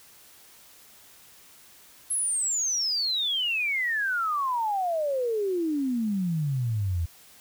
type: exponential sweep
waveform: sine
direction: down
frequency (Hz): 11130 to 80.2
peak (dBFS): -24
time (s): 2.1-7.06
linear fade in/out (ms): 10
effects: white hiss -53 dBFS RMS until 7.4 s